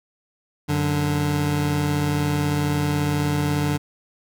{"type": "tone pair together", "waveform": "25% pulse", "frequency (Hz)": [92.5, 146.83], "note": ["F#2", "D3"], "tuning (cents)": [0, 0], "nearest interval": "minor sixth", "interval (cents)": 800, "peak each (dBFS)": [-23, -17], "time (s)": [0.68, 3.78], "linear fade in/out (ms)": 20, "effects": []}